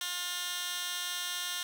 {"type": "tone with high-pass filter", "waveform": "15% pulse", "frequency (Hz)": 355.4, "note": "F4", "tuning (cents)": 30, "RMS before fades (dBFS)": -36, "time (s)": [0.01, 1.63], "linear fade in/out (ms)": 2, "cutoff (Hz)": 2600, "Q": 1.2, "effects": []}